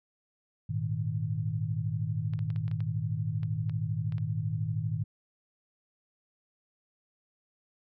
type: chord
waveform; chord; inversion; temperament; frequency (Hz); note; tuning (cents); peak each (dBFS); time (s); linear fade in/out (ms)
sine; Ab suspended second; none; equal; 103.83 / 116.54 / 155.56; Ab2 / Bb2 / Eb3; 0 / 0 / 0; -33; 0.69-5.04; 10
type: clicks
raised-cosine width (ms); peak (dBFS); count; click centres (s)
0.3; -33; 11; 2.336 / 2.391 / 2.503 / 2.561 / 2.68 / 2.714 / 2.805 / 3.432 / 3.696 / 4.123 / 4.182
effects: none